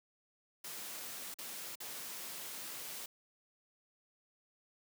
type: noise with dropouts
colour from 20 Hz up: white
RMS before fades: -45 dBFS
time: 0.64-3.06 s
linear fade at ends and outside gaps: 5 ms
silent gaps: 1.342-1.386 / 1.755-1.802 s
effects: high-pass 150 Hz 12 dB/octave